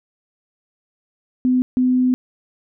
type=tone bursts at uneven times; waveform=sine; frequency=253.2 Hz; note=B3; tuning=43 cents sharp; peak=-13 dBFS; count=2; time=1.45-1.62 / 1.77-2.14 s; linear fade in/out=0 ms; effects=none